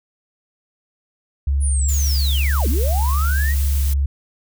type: tone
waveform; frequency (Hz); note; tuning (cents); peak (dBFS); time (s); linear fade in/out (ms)
sine; 69.5; C#2; +5; -15; 1.47-4.06; 5
type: linear two-way sweep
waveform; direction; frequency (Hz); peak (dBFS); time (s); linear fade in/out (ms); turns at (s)
sine; down then up; 9956 to 192.8 to 1961; -24; 1.6-3.55; 50; 2.68
type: noise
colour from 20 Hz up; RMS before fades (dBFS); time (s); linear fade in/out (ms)
blue; -30; 1.88-3.94; 10
effects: none